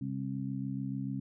harmonic tone, 66.9 Hz, C2, 39 cents sharp, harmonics 2 / 3 / 4, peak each -37 / -38 / -38 dBFS, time 0.01-1.2 s, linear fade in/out 5 ms, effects none

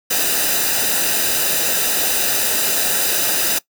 white noise with comb filter, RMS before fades -18 dBFS, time 0.1-3.59 s, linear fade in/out 10 ms, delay 0.91 ms, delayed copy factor -0.65, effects noise-tail reverb RT60 0.1 s tail -20 dB re dry

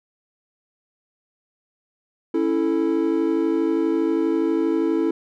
triangle chord, A major, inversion first, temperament equal, 277.2 / 329.6 / 440 Hz, C#4 / E4 / A4, 0 / 0 / 0 cents, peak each -23 / -18 / -23 dBFS, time 2.34-5.11 s, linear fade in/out 5 ms, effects none

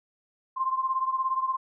sine beating tone pair, 1046.5 / 1063.5 Hz, C6 / C6, 0 / +28 cents, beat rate 17 Hz, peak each -26 / -30 dBFS, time 0.56-1.57 s, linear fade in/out 20 ms, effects none

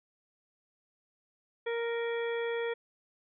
harmonic tone with a mistuned harmonic, 466.2 Hz, A#4, in tune, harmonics 1 / 2 / 3 / 4 / 5 / 7, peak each -31 / -43 / -45 / -41 / -45 / -48 dBFS, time 1.66-2.74 s, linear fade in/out 10 ms, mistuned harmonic 7, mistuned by +40 cents, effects none

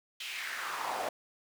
brown noise with high-pass filter sweep, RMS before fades -37 dBFS, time 0.2-1.09 s, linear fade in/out 5 ms, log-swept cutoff 3000 to 630 Hz, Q 2.8, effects none

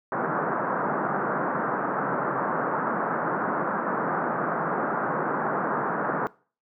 white band-pass noise, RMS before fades -27 dBFS, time 0.12-6.27 s, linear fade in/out 0 ms, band 140 to 1500 Hz, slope 48 dB/octave, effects noise-tail reverb RT60 0.4 s tail -22 dB re dry

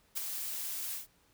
blue noise with ADSR envelope, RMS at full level -32 dBFS, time 0.15-1.07 s, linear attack 26 ms, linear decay 6 ms, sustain -6 dB, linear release 130 ms, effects pink hiss -68 dBFS RMS until 1.33 s

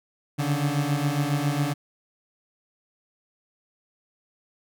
30% pulse beating tone pair, 140.9 / 148.2 Hz, C#3 / D3, +29 / +16 cents, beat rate 7.3 Hz, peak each -23 dBFS, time 0.38-1.74 s, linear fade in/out 20 ms, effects none

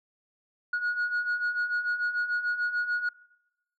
sine beating tone pair, 1445 / 1451.8 Hz, F#6 / F#6, -41 / -33 cents, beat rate 6.8 Hz, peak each -31 / -26 dBFS, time 0.73-3.09 s, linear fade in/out 5 ms, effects noise-tail reverb RT60 0.9 s tail -22 dB re dry + tanh soft clip ceiling -23 dBFS

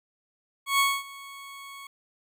20% pulse tone with ADSR envelope, 1107 Hz, C#6, 3 cents flat, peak -14 dBFS, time 0.66-1.87 s, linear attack 130 ms, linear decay 240 ms, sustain -22 dB, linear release 3 ms, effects none

